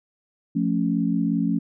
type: chord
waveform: sine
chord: F augmented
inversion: none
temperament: equal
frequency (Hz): 174.61 / 220 / 277.2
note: F3 / A3 / C#4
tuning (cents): 0 / 0 / 0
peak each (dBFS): -24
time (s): 0.55-1.59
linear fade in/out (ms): 10
effects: none